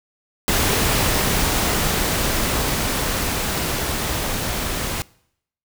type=noise with level ramp; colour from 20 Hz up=pink; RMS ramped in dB=-18 to -25 dBFS; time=0.48-5.02 s; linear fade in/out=0 ms; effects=noise-tail reverb RT60 0.7 s tail -23 dB re dry